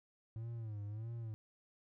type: tone with vibrato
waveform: triangle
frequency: 109.5 Hz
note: A2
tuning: 8 cents flat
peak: -39 dBFS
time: 0.36-1.34 s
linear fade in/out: 0 ms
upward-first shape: sine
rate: 1.6 Hz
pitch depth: 120 cents each way
effects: none